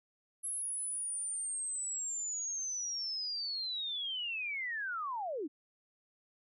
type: linear sweep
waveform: sine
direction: down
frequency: 10890 to 261.6 Hz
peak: -35 dBFS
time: 0.43-5.48 s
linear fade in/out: 20 ms
effects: none